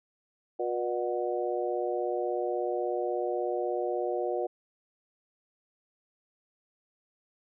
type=harmonic tone with a mistuned harmonic; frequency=120 Hz; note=B2; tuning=49 cents flat; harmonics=3 / 4 / 5 / 6; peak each=-32 / -33 / -34 / -35 dBFS; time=0.59-4.47 s; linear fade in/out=10 ms; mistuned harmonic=6; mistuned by=+39 cents; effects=none